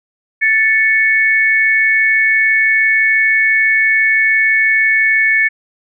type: tone pair together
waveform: sine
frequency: 1759.6 / 2217 Hz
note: A6 / C#7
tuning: 0 / 0 cents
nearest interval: major third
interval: 400 cents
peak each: -12 dBFS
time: 0.41-5.49 s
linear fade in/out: 20 ms
effects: none